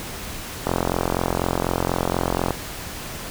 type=click train; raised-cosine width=1 ms; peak=-6 dBFS; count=82; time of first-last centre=0.67-2.507 s; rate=44.1 Hz; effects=pink hiss -33 dBFS RMS until 3.3 s